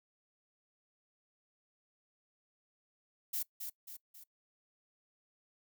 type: noise with echo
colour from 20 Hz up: violet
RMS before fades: -36 dBFS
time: 3.33-3.43 s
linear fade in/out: 10 ms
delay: 270 ms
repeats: 3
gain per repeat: -6 dB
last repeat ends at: 4.24 s
effects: noise-tail reverb RT60 0.1 s tail -21 dB re dry